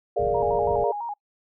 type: chord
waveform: sine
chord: Bb dominant seventh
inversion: third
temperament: equal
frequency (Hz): 415.3 / 466.2 / 587.3 / 698.5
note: Ab4 / Bb4 / D5 / F5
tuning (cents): 0 / 0 / 0 / 0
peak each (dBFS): -26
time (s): 0.16-0.92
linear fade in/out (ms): 10
type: low-pass noise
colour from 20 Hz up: white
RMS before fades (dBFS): -36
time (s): 0.19-0.84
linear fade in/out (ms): 2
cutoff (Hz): 140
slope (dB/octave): 12
type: tone with vibrato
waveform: sine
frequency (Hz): 880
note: A5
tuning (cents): 0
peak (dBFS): -28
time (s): 0.34-1.14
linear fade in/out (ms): 10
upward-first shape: square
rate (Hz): 6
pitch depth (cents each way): 110
effects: noise-tail reverb RT60 0.1 s tail -23 dB re dry